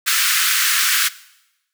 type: high-pass noise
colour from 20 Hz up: pink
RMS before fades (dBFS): -17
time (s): 0.06-1.09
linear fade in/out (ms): 20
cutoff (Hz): 1300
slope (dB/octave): 48
effects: noise-tail reverb RT60 0.9 s tail -19 dB re dry